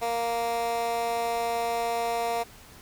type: tone with high-pass filter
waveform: 15% pulse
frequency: 233.1 Hz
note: A#3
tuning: in tune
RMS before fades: -28 dBFS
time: 0.01-2.44 s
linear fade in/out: 20 ms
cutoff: 600 Hz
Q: 2.4
effects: pink hiss -50 dBFS RMS until 2.81 s